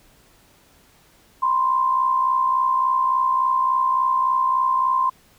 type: tone pair together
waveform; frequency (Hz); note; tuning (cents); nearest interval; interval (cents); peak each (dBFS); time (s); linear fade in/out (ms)
sine; 983 / 1046.5; B5 / C6; -8 / 0; minor second; 108; -25 / -17; 1.42-5.1; 10
effects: pink hiss -55 dBFS RMS until 5.38 s